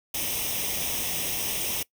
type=noise with comb filter; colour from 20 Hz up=white; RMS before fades=-29 dBFS; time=0.14-1.83 s; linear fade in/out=5 ms; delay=0.34 ms; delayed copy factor=+0.7; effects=noise-tail reverb RT60 0.1 s tail -21 dB re dry